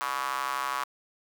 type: tone with high-pass filter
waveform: square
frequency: 66.2 Hz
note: C2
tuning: 21 cents sharp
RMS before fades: -31 dBFS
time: 0.01-0.84 s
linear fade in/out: 0 ms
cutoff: 1100 Hz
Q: 4.7
effects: 8-bit